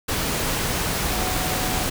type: tone in noise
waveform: sine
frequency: 740 Hz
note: F#5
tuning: in tune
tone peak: -31 dBFS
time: 1.12-1.85 s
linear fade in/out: 10 ms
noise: pink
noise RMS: -24 dBFS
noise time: 0.08-1.9 s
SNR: -10 dB
effects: none